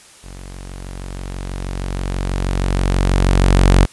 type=tone with level ramp; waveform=sawtooth; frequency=46.25 Hz; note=F#1; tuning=in tune; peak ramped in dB=-29 to -3 dBFS; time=0.23-3.86 s; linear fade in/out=20 ms; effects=white hiss -44 dBFS RMS until 3.92 s + resampled to 24000 Hz